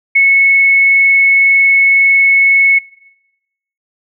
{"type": "tone with frequency modulation", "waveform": "sine", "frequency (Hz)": 2200, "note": "C#7", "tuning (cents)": -14, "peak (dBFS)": -5, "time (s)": [0.15, 2.79], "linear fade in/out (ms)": 10, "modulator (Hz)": 21.9, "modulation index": 0.31, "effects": ["noise-tail reverb RT60 1.0 s tail -25 dB re dry"]}